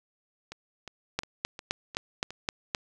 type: two click trains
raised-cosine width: 0.2 ms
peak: -10 / -23 dBFS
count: 7 / 6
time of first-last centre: 1.19-2.748 / 0.52-2.306 s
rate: 3.85 / 2.8 Hz
effects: none